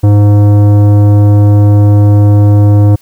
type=tone with tanh clipping; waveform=sine; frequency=103 Hz; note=G#2; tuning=14 cents flat; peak=-4 dBFS; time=0.03-2.96 s; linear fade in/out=10 ms; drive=14 dB; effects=white hiss -46 dBFS RMS until 3.01 s